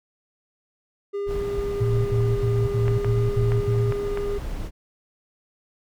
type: tone with pitch glide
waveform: triangle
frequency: 403.1 to 405.7 Hz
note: G4 to G#4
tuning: +48 to -41 cents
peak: -23 dBFS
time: 1.13-4.39 s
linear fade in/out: 20 ms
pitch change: +11 cents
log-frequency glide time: 2.91-3.06 s
type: noise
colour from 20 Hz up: brown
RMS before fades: -30 dBFS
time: 1.26-4.71 s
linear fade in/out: 50 ms
type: tone bursts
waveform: sine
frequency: 114.9 Hz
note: A#2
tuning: 25 cents flat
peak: -19 dBFS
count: 7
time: 1.8-3.922 s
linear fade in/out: 10 ms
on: 250 ms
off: 62 ms
type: clicks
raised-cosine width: 0.5 ms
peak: -16 dBFS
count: 5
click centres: 2.881 / 3.046 / 3.52 / 3.923 / 4.174 s
effects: none